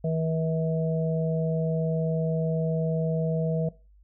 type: harmonic tone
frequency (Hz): 161.1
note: E3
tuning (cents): -39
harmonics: 1 / 3 / 4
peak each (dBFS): -25 / -31 / -32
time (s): 0.04-3.69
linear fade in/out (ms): 5
effects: noise-tail reverb RT60 0.3 s tail -19 dB re dry + added 50 Hz sine -53 dBFS peak until 4.03 s